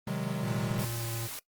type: chord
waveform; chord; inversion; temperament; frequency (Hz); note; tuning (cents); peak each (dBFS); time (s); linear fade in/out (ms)
square; Ab dominant seventh; first; equal with one note detuned; 130.81 / 155.56 / 185 / 205.3; C3 / Eb3 / Gb3 / Ab3; 0 / 0 / 0 / -20; -37; 0.07-0.85; 5
type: tone with pitch glide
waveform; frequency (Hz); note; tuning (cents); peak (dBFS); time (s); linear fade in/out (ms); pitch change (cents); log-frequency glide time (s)
square; 116.54 to 115; A#2 to A#2; 0 to -23; -35; 0.42-1.28; 20; -23; 0.97-1.07
type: noise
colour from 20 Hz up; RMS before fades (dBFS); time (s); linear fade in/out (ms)
white; -40; 0.79-1.39; 0
effects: noise-tail reverb RT60 0.1 s tail -19 dB re dry + Opus 24 kbps